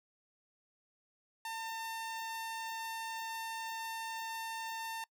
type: tone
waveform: sawtooth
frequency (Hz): 902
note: A5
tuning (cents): +43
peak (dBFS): -35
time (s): 1.45-5.04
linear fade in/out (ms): 2
effects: noise-tail reverb RT60 0.1 s tail -24 dB re dry